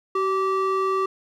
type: ring-modulated tone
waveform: triangle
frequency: 773 Hz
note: G5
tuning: 24 cents flat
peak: -15 dBFS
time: 0.15-1.06 s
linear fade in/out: 5 ms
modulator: 391 Hz
effects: none